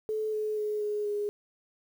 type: tone with pitch steps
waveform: sine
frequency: 432.8 / 427.8 / 422.9 / 418.1 / 413.3 Hz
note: A4 / A4 / G#4 / G#4 / G#4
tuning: -29 / -49 / +31 / +12 / -8 cents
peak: -28 dBFS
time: 0.09-1.29 s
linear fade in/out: 0 ms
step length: 240 ms
effects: 9-bit